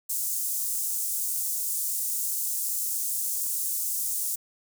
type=high-pass noise; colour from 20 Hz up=pink; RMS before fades=-29 dBFS; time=0.09-4.36 s; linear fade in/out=10 ms; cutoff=7500 Hz; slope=24 dB/octave; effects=none